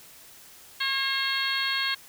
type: harmonic tone with a mistuned harmonic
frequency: 542 Hz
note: C#5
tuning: 39 cents flat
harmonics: 2 / 3 / 4 / 5 / 6 / 7 / 8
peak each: -35 / -30 / -32 / -35 / -32 / -35 / -31 dBFS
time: 0.8-1.95 s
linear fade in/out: 10 ms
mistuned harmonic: 4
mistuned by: -25 cents
effects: white hiss -50 dBFS RMS until 2.08 s